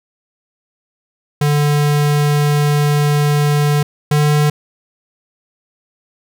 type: tone pair in turn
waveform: square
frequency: 146.83 / 148.62 Hz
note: D3 / D3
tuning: 0 / +21 cents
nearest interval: unison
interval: 21 cents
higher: second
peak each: -12 / -11 dBFS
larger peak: second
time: 1.41-3.83 / 4.11-4.5 s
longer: first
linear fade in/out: 5 ms
effects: none